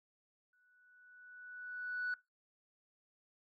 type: tone with exponential growth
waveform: sine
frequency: 1480 Hz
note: F#6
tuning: in tune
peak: -32 dBFS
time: 0.53-2.14 s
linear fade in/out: 2 ms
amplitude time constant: 350 ms
effects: noise-tail reverb RT60 0.2 s tail -20 dB re dry + tanh soft clip ceiling -32 dBFS